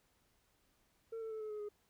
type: tone with pitch steps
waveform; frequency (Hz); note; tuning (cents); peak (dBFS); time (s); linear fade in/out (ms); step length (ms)
sine; 453.1 / 445.3 / 437.7 / 430.1 / 422.8 / 415.5; A#4 / A4 / A4 / A4 / G#4 / G#4; -49 / +21 / -9 / -39 / +31 / +1; -38; 1.12-1.69; 10; 95
effects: tanh soft clip ceiling -40 dBFS + pink hiss -75 dBFS RMS until 1.89 s